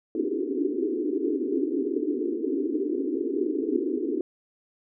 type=band-pass noise; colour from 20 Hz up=pink; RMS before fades=-27 dBFS; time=0.15-4.21 s; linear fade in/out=2 ms; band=260 to 430 Hz; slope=96 dB/octave; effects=none